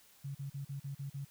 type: tone bursts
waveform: sine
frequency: 138.9 Hz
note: C#3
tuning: 4 cents sharp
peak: -38 dBFS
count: 7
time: 0.24-1.25 s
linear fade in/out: 10 ms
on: 110 ms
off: 40 ms
effects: white hiss -63 dBFS RMS until 1.3 s